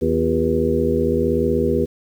harmonic tone with a mistuned harmonic, 81 Hz, E2, 30 cents flat, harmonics 1 / 2 / 3 / 4 / 5 / 6, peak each -25 / -26 / -22 / -24 / -21 / -22 dBFS, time 0.01-1.86 s, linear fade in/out 20 ms, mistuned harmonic 4, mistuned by +130 cents, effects 8-bit

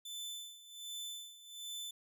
sawtooth tone with tremolo, 3520 Hz, A7, in tune, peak -38 dBFS, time 0.05-1.91 s, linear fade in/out 5 ms, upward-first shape sine, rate 1.3 Hz, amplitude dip 80%, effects none

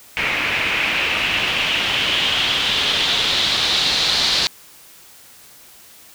white noise with low-pass filter sweep, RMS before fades -19 dBFS, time 0.17-4.47 s, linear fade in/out 0 ms, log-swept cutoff 2300 to 4300 Hz, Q 3.8, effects white hiss -45 dBFS RMS until 6.14 s

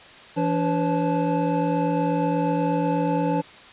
triangle tone cluster, 168.8 / 288.5 / 498.7 / 547 / 870 Hz, E3 / D4 / B4 / C#5 / A5, +41 / -31 / +17 / -23 / -20 cents, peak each -23 / -23 / -26 / -29 / -25 dBFS, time 0.36-3.42 s, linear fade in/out 20 ms, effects white hiss -45 dBFS RMS until 3.72 s + resampled to 8000 Hz

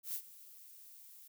violet noise with ADSR envelope, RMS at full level -38 dBFS, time 0.03-1.28 s, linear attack 110 ms, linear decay 74 ms, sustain -18 dB, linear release 10 ms, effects none

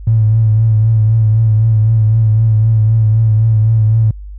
triangle tone with vibrato, 110 Hz, A2, in tune, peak -3 dBFS, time 0.07-4.11 s, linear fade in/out 5 ms, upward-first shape triangle, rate 3.9 Hz, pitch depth 49 cents each way, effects tanh soft clip ceiling -5 dBFS + added 50 Hz sine -26 dBFS peak until 4.38 s

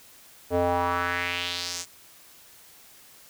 square tone with band-pass filter sweep, 87.9 Hz, F2, 12 cents sharp, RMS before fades -27 dBFS, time 0.5-1.86 s, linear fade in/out 50 ms, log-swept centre 500 to 7200 Hz, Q 2.5, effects white hiss -52 dBFS RMS until 3.29 s

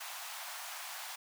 pink high-pass noise, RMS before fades -44 dBFS, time 0-1.16 s, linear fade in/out 10 ms, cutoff 690 Hz, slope 48 dB/octave, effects none

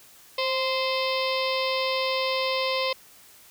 harmonic tone with a mistuned harmonic, 520 Hz, C5, 11 cents flat, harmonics 1 / 2 / 4 / 5 / 6 / 7 / 8 / 9 / 10, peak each -27 / -30 / -33 / -34 / -35 / -35 / -36 / -37 / -37 dBFS, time 0.38-2.93 s, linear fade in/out 5 ms, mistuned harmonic 1, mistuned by +20 cents, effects white hiss -52 dBFS RMS until 3.5 s

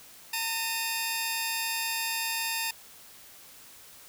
10% pulse tone pair together, 910.3 / 2497 Hz, A#5 / D#7, -41 / +6 cents, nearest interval octave + perfect fourth, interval 1747 cents, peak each -23 dBFS, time 0.33-2.71 s, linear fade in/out 5 ms, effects white hiss -51 dBFS RMS until 4.08 s

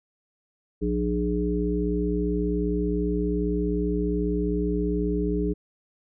harmonic tone with a mistuned harmonic, 59.4 Hz, A#1, 33 cents sharp, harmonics 1 / 3 / 5 / 7, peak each -28 / -28 / -28 / -28 dBFS, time 0.81-5.54 s, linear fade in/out 20 ms, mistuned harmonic 5, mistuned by +22 cents, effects none

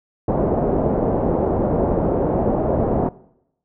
white low-pass noise, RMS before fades -19 dBFS, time 0.28-3.09 s, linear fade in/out 5 ms, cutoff 650 Hz, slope 24 dB/octave, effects noise-tail reverb RT60 0.8 s tail -21 dB re dry

